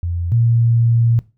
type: tone pair in turn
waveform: sine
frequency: 86.1 / 116.62 Hz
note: F2 / A#2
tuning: -24 / +1 cents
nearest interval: perfect fourth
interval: 525 cents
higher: second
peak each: -18 / -11 dBFS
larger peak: second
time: 0.03-0.32 / 0.32-1.19 s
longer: second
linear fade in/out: 0 ms
effects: noise-tail reverb RT60 0.3 s tail -19 dB re dry